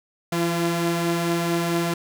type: tone pair together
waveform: sawtooth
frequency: 168.7 / 341.9 Hz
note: E3 / F4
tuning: +40 / -37 cents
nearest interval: octave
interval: 1223 cents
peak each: -20 dBFS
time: 0.32-1.94 s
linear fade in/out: 5 ms
effects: none